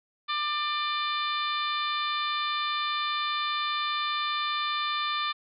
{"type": "harmonic tone", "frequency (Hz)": 595, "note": "D5", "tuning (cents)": 22, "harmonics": [2, 3, 4, 5, 6, 7, 8], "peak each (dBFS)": [-29, -37, -36, -40, -33, -40, -46], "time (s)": [0.28, 5.33], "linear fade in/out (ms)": 20, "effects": []}